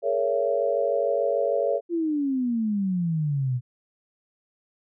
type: chord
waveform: sine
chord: A# half-diminished seventh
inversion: third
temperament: just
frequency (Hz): 419.5 / 466.2 / 559.4 / 671.3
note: G#4 / A#4 / C#5 / E5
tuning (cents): +17 / 0 / +16 / +31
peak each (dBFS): -29 / -27 / -24 / -28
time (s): 0.02-1.81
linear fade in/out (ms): 50
type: exponential sweep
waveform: sine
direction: down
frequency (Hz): 349.2 to 120.7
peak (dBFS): -22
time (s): 1.89-3.61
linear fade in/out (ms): 50
effects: none